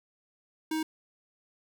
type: tone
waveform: square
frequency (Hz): 315.4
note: D#4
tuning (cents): +24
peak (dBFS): -29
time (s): 0.71-0.83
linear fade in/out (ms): 5
effects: none